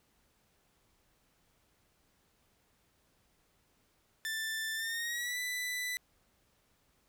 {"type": "tone with pitch glide", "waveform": "sawtooth", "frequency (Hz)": [1771, 1987.9], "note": ["A6", "B6"], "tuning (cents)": [11, 11], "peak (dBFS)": -31, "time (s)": [4.25, 5.97], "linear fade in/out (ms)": 0, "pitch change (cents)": 200, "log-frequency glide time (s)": [4.75, 5.39], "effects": ["pink hiss -72 dBFS RMS until 7.08 s"]}